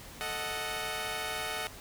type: chord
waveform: 10% pulse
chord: D# diminished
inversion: second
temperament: equal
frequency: 440 / 622.3 / 740 Hz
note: A4 / D#5 / F#5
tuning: 0 / 0 / 0 cents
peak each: -31 / -30 / -29 dBFS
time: 0.21-1.67 s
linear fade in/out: 0 ms
effects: pink hiss -48 dBFS RMS until 1.8 s